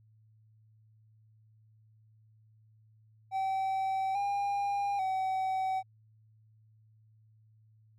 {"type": "tone with pitch steps", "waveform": "triangle", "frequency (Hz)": [769, 805, 759], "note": ["G5", "G5", "F#5"], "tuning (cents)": [-33, 46, 44], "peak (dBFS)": -27, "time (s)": [3.31, 5.83], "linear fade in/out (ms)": 50, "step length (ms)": 840, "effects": ["added 109 Hz sine -60 dBFS peak until 7.98 s"]}